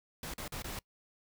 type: noise with dropouts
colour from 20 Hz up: pink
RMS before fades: -41 dBFS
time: 0.23-0.79 s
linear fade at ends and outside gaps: 2 ms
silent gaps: 0.338-0.38 / 0.479-0.521 / 0.622-0.643 s
effects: noise-tail reverb RT60 0.1 s tail -24 dB re dry